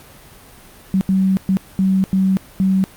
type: tone bursts at uneven times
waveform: sine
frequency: 190.5 Hz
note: G3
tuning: 49 cents flat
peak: -12 dBFS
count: 6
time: 0.94-1.01 / 1.09-1.37 / 1.49-1.57 / 1.79-2.04 / 2.13-2.37 / 2.6-2.84 s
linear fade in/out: 0 ms
effects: pink hiss -43 dBFS RMS until 2.96 s + Opus 48 kbps